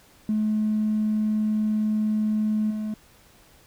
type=tone with level steps; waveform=triangle; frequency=214.5 Hz; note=A3; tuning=44 cents flat; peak=-17 / -24 dBFS; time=0.29-2.94 s; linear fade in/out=2 ms; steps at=2.7 s; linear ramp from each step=10 ms; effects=tanh soft clip ceiling -18 dBFS + pink hiss -55 dBFS RMS until 3.66 s

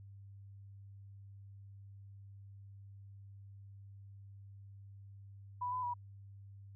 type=tone with pitch steps; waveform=sine; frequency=986 / 1005 / 970 Hz; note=B5 / B5 / B5; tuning=-3 / +30 / -31 cents; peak=-35 dBFS; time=5.61-5.94 s; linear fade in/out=10 ms; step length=110 ms; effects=added 99 Hz sine -51 dBFS peak until 6.75 s

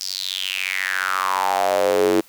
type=tone with high-pass filter sweep; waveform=square; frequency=47.15 Hz; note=F#1; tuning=33 cents sharp; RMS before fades=-21 dBFS; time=0-2.21 s; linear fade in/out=10 ms; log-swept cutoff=5300 to 340 Hz; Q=6.1; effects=white hiss -50 dBFS RMS until 2.28 s

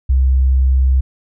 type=tone; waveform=sine; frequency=65.41 Hz; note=C2; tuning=in tune; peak=-9 dBFS; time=0.09-1.01 s; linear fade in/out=10 ms; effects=none

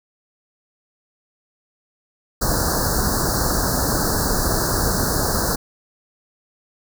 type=band-stop noise; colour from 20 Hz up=pink; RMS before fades=-20 dBFS; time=2.41-5.56 s; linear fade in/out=10 ms; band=1700 to 4200 Hz; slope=96 dB/octave; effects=none

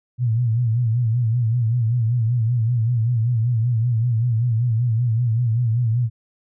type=tone with vibrato; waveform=sine; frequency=117 Hz; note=A#2; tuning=7 cents sharp; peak=-16 dBFS; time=0.18-6.1 s; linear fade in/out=50 ms; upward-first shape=sine; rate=5.2 Hz; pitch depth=110 cents each way; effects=none

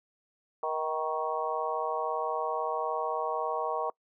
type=harmonic tone with a mistuned harmonic; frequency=157.8 Hz; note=D#3; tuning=25 cents sharp; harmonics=3 / 4 / 5 / 6 / 7; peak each=-35 / -35 / -35 / -35 / -35 dBFS; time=0.63-3.9 s; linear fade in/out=2 ms; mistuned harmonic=5; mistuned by=-36 cents; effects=noise-tail reverb RT60 0.1 s tail -24 dB re dry

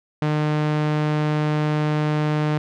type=tone with low-pass filter; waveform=sawtooth; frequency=151.5 Hz; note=D#3; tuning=46 cents flat; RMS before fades=-21 dBFS; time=0.22-2.58 s; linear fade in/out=2 ms; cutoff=3300 Hz; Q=0.59; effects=none

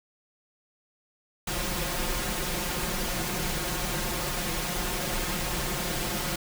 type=noise with comb filter; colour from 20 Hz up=pink; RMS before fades=-30 dBFS; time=1.47-6.36 s; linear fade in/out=5 ms; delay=5.6 ms; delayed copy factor=+0.8; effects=none

